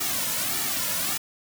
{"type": "noise with flanger", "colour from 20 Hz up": "white", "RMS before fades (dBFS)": -27, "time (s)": [0, 1.18], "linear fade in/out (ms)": 10, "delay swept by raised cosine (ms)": [1.9, 2.6], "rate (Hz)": 1.7, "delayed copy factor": -0.85, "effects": []}